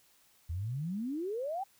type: exponential sweep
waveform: sine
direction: up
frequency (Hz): 77.78 to 810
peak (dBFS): -33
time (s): 0.49-1.64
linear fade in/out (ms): 10
effects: white hiss -66 dBFS RMS until 1.79 s